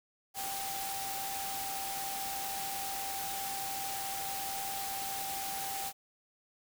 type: tone in noise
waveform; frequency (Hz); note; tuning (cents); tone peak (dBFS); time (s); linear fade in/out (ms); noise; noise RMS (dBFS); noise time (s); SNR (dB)
sine; 784; G5; 0; -39; 0.34-5.93; 50; white; -39; 0.34-5.93; -3
effects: none